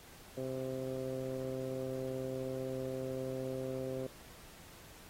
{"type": "tone with low-pass filter", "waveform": "15% pulse", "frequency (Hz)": 130.81, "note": "C3", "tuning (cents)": 0, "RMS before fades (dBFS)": -39, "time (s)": [0.37, 4.07], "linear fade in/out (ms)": 5, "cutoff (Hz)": 530, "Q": 3, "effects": ["pink hiss -56 dBFS RMS until 5.09 s", "AAC 48 kbps"]}